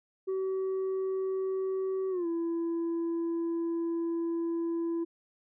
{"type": "tone with pitch glide", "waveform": "sine", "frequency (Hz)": [380.5, 335.1], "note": ["F#4", "E4"], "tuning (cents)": [48, 29], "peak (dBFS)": -26, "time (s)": [0.27, 5.05], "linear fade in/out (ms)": 20, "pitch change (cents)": -219, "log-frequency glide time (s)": [2.1, 2.27], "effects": ["tanh soft clip ceiling -28 dBFS"]}